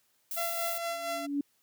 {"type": "noise", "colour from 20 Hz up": "violet", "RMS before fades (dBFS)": -36, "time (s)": [0.31, 0.78], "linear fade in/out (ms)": 2}
{"type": "tone with tremolo", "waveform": "sawtooth", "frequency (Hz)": 678, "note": "E5", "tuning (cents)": 49, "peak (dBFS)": -27, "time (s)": [0.36, 1.27], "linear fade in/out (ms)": 20, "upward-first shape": "sine", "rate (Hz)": 4.3, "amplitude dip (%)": 45}
{"type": "tone with exponential growth", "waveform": "sine", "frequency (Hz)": 284.6, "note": "C#4", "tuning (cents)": 46, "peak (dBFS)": -25, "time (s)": [0.85, 1.41], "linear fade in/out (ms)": 5, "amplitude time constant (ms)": 120}
{"effects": ["white hiss -71 dBFS RMS until 1.62 s", "high-pass 80 Hz 12 dB/octave"]}